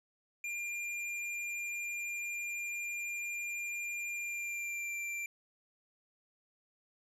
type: tone with pitch glide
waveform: square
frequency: 2398 to 2361 Hz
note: D7 to D7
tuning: +36 to +9 cents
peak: -37 dBFS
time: 0.44-5.26 s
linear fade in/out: 2 ms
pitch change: -27 cents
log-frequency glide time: 4.15-4.97 s
effects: low-pass 11000 Hz 12 dB/octave + 13-bit